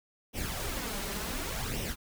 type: noise with flanger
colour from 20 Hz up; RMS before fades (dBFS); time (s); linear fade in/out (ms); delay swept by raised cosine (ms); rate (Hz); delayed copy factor
pink; -35; 0.33-1.96; 50; 0.34 to 5.14; 0.68; +0.6
effects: none